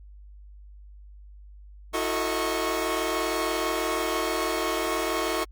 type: tone cluster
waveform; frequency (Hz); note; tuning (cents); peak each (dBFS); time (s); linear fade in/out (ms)
sawtooth; 326.6 / 367 / 447.6 / 627 / 1097; E4 / F#4 / A4 / D#5 / C#6; -16 / -14 / +30 / +13 / -18; -28; 1.93-5.45; 20
effects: added 50 Hz sine -44 dBFS peak until 5.51 s + Opus 48 kbps